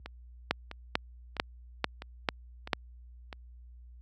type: two click trains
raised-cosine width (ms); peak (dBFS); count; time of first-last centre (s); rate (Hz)
0.3; -9 / -24; 6 / 6; 0.51-2.732 / 0.06-3.328; 2.25 / 1.53
effects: added 60 Hz sine -39 dBFS peak until 4.01 s + high-pass 100 Hz 12 dB/octave